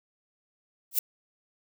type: noise with exponential growth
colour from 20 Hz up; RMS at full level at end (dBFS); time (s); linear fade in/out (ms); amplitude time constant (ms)
violet; -17; 0.91-0.99; 5; 16
effects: none